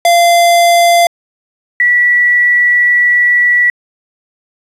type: tone pair in turn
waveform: square / sine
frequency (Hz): 689 / 1948.8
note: F5 / B6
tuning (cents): -24 / -24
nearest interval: octave + tritone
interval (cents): 1800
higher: second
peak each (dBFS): -6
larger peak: neither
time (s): 0.05-1.07 / 1.8-3.7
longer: second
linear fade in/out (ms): 2
effects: resampled to 32000 Hz + 7-bit